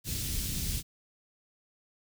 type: band-stop noise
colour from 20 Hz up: pink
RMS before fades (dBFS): -33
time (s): 0.04-0.83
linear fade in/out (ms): 50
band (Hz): 180 to 4100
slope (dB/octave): 12
effects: none